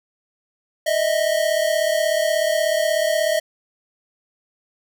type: tone pair together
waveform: square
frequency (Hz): 614.5 / 651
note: D#5 / E5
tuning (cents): -22 / -22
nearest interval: minor second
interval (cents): 100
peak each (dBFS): -21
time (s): 0.86-3.4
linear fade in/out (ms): 10
effects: none